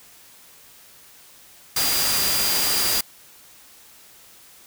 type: tone in noise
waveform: sine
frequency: 4799 Hz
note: D8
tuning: 37 cents sharp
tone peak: -25 dBFS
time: 1.76-3.01 s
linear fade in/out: 5 ms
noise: white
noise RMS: -22 dBFS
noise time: 1.76-3.01 s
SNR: -6 dB
effects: white hiss -49 dBFS RMS until 4.66 s